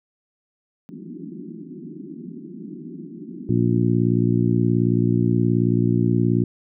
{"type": "band-pass noise", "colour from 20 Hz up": "pink", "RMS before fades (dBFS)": -36, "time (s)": [0.89, 3.83], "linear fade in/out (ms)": 0, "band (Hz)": [160, 370], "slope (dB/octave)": 96}
{"type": "harmonic tone", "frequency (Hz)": 58.7, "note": "A#1", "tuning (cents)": 13, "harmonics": [2, 3, 4, 5, 6], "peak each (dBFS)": [-20, -22, -23, -24, -25], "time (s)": [3.49, 6.44], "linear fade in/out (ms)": 5}
{"effects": []}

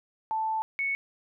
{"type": "tone pair in turn", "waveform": "sine", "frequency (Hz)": [880, 2213], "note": ["A5", "C#7"], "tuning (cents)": [0, -3], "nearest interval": "octave + major third", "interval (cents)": 1597, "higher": "second", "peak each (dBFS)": -26, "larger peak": "neither", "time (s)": [[0.31, 0.62], [0.79, 0.95]], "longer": "first", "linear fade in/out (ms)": 0, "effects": []}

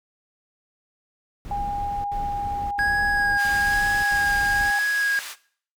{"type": "noise bursts", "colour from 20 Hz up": "brown", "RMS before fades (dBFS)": -34, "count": 5, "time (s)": [1.45, 4.704], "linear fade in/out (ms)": 0, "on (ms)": 590, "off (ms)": 76}
{"type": "tone", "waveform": "sine", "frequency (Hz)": 812, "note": "G#5", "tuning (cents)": -39, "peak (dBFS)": -24, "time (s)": [1.51, 4.79], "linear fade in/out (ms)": 2}
{"type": "tone with vibrato", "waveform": "triangle", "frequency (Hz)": 1647, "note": "G#6", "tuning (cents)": -15, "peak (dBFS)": -18, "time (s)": [2.79, 5.19], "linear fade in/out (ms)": 0, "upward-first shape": "sine", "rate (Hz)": 1.1, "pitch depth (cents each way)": 20}
{"type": "band-pass noise", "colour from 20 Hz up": "pink", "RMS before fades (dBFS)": -36, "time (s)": [3.36, 5.36], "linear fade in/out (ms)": 50, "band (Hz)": [1400, 13000], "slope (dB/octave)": 12}
{"effects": ["noise-tail reverb RT60 0.5 s tail -18 dB re dry"]}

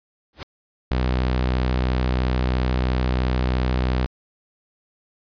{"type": "noise with exponential growth", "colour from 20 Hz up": "pink", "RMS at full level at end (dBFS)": -28, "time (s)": [0.33, 0.43], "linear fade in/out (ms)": 1, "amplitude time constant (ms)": 21}
{"type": "tone with vibrato", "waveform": "sawtooth", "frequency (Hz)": 63, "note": "B1", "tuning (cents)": 35, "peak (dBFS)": -15, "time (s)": [0.91, 4.06], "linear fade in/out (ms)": 0, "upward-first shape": "square", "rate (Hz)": 14, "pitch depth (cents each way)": 12}
{"effects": ["resampled to 11025 Hz"]}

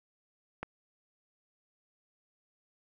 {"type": "click", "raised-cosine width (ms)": 0.5, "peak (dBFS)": -21, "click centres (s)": 0.63, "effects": []}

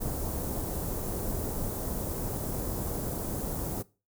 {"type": "band-stop noise", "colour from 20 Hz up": "pink", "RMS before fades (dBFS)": -33, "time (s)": [0, 3.83], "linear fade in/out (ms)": 20, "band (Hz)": [660, 11000], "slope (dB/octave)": 12, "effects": ["noise-tail reverb RT60 0.3 s tail -20 dB re dry"]}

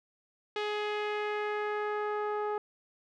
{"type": "tone with low-pass filter sweep", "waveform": "sawtooth", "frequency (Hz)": 419.4, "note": "G#4", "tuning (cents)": 17, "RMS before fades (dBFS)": -33, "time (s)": [0.56, 2.58], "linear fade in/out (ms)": 2, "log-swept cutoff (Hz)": [3400, 1100], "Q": 1.6, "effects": []}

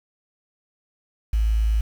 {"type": "tone with quantisation", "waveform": "sine", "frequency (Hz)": 54.4, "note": "A1", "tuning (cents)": -19, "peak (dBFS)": -17, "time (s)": [1.33, 1.81], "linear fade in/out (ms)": 5, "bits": 7, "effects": []}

